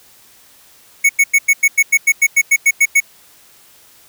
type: tone bursts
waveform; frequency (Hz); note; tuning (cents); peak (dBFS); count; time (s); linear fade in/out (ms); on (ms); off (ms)
square; 2217; C#7; 0; -8; 14; 1.04-3.004; 10; 53; 94
effects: white hiss -47 dBFS RMS until 4.08 s